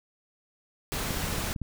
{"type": "noise", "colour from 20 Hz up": "pink", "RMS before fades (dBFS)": -32, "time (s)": [0.92, 1.53], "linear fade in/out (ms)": 0}
{"type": "clicks", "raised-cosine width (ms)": 5, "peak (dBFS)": -22, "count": 9, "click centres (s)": [1.107, 1.172, 1.241, 1.327, 1.383, 1.441, 1.508, 1.562, 1.617]}
{"effects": []}